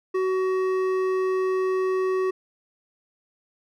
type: tone with hard clipping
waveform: sine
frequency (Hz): 375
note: F#4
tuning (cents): +23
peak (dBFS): -23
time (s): 0.14-2.31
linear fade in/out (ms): 10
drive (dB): 10
effects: none